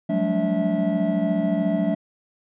triangle tone cluster, 179 / 192.9 / 215.8 / 288.2 / 652 Hz, F3 / G3 / A3 / D4 / E5, +43 / -28 / -33 / -33 / -19 cents, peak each -24 dBFS, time 0.09-1.95 s, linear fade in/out 10 ms, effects resampled to 8000 Hz

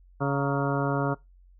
harmonic tone with a mistuned harmonic, 140 Hz, C#3, 18 cents sharp, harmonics 1 / 2 / 3 / 4 / 5 / 7 / 8 / 9 / 10, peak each -27 / -30 / -32 / -33 / -34 / -35 / -36 / -37 / -37 dBFS, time 0.2-1.15 s, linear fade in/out 20 ms, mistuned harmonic 7, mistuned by -82 cents, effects noise-tail reverb RT60 0.2 s tail -21 dB re dry + added 45 Hz sine -52 dBFS peak until 1.59 s

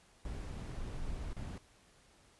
brown noise with dropouts, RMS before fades -41 dBFS, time 0.25-1.58 s, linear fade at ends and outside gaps 2 ms, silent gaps 1.332-1.366 s, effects pink hiss -65 dBFS RMS until 2.39 s + resampled to 24000 Hz

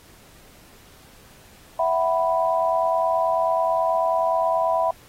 sine chord, E suspended second, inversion none, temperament equal with one note detuned, 659.3 / 748.6 / 987.8 Hz, E5 / F#5 / B5, 0 / +20 / 0 cents, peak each -21 / -25 / -23 dBFS, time 1.79-4.91 s, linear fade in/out 5 ms, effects pink hiss -51 dBFS RMS until 5.08 s + AAC 48 kbps

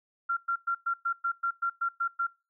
sine tone bursts, 1377 Hz, F6, 25 cents flat, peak -25 dBFS, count 11, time 0.29-2.27 s, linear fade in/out 10 ms, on 80 ms, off 110 ms, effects noise-tail reverb RT60 0.3 s tail -23 dB re dry

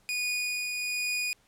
sawtooth tone with tremolo, 2463 Hz, D#7, 18 cents flat, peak -24 dBFS, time 0.09-1.33 s, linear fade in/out 0 ms, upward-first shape triangle, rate 1.2 Hz, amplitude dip 35%, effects pink hiss -65 dBFS RMS until 1.47 s + low-pass 12000 Hz 12 dB/octave

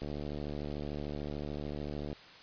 click train, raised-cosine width 2 ms, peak -26 dBFS, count 156, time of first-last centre 0.02-2.129 s, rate 73.5 Hz, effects white hiss -53 dBFS RMS until 2.42 s + resampled to 11025 Hz

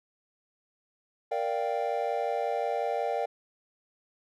triangle chord, G minor seventh, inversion first, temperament equal, 466.2 / 587.3 / 698.5 / 784 Hz, Bb4 / D5 / F5 / G5, 0 / 0 / 0 / 0 cents, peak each -31 dBFS, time 1.31-3.26 s, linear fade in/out 10 ms, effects none

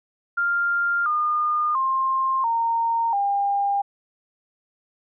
sine tone with pitch steps, 1396.9 / 1216.1 / 1058.7 / 921.6 / 802.3 Hz, F6 / D#6 / C6 / A#5 / G5, 0 / -40 / +20 / -20 / +40 cents, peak -19 dBFS, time 0.37-3.82 s, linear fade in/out 10 ms, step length 690 ms, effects none

